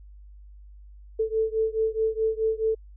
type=beating tone pair; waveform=sine; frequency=440 / 444.7 Hz; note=A4 / A4; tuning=0 / +18 cents; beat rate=4.7 Hz; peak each=-25 / -26 dBFS; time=1.19-2.75 s; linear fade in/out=10 ms; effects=added 50 Hz sine -44 dBFS peak until 2.96 s